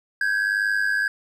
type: ring-modulated tone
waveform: triangle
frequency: 1614 Hz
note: G#6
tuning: 50 cents flat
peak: -15 dBFS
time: 0.21-1.08 s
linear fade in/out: 2 ms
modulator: 50.8 Hz
effects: none